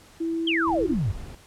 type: tone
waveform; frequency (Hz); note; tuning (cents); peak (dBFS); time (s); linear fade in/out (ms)
sine; 329.6; E4; 0; -24; 0.2-0.94; 10
type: exponential sweep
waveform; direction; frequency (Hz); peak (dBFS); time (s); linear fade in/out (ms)
sine; down; 3322 to 85; -22; 0.47-1.12; 5
type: noise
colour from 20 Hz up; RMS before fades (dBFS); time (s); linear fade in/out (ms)
brown; -37; 0.67-1.35; 5
effects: pink hiss -52 dBFS RMS until 1.46 s + low-pass 11000 Hz 12 dB/octave